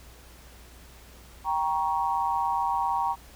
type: chord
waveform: sine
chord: G diminished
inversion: none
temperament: equal with one note detuned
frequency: 784 / 941.5 / 1108.7 Hz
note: G5 / Bb5 / Db6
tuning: 0 / +17 / 0 cents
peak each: -29 / -26 / -31 dBFS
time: 1.44-3.16 s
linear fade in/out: 50 ms
effects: added 60 Hz sine -50 dBFS peak until 3.35 s + pink hiss -52 dBFS RMS until 3.35 s